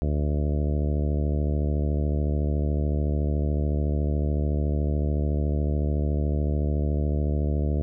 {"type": "harmonic tone", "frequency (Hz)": 73.8, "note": "D2", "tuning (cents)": 9, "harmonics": [1, 2, 3, 4, 5, 6, 7, 8, 9], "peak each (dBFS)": [-23, -29, -33, -35, -37, -39, -40, -41, -42], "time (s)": [0.02, 7.82], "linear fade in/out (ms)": 0, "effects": []}